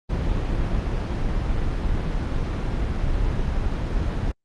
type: noise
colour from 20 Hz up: brown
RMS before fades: -23 dBFS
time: 0.09-4.32 s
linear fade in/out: 10 ms
effects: low-pass 5000 Hz 12 dB/octave + Opus 32 kbps